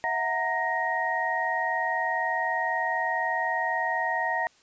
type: tone cluster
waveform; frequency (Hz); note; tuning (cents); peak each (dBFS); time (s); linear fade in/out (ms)
sine; 653 / 733 / 921 / 1876; E5 / F#5 / A#5 / A#6; -17 / -16 / -21 / +11; -33 / -31 / -30 / -28; 0.04-4.47; 0
effects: white hiss -60 dBFS RMS until 4.62 s + resampled to 16000 Hz